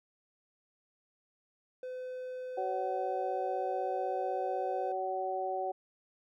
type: tone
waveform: triangle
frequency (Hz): 508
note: B4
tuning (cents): +49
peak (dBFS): -36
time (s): 1.83-4.92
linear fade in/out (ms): 2
type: harmonic tone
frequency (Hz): 188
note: F#3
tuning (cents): +28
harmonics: 2 / 3 / 4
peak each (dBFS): -38 / -38 / -34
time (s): 2.57-5.72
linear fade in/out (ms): 10
effects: none